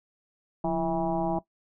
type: tone with frequency modulation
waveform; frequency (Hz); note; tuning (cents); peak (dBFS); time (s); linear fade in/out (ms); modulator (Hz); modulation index
sine; 493.9; B4; 0; -24; 0.64-1.39; 5; 159; 2.5
effects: noise-tail reverb RT60 0.1 s tail -17 dB re dry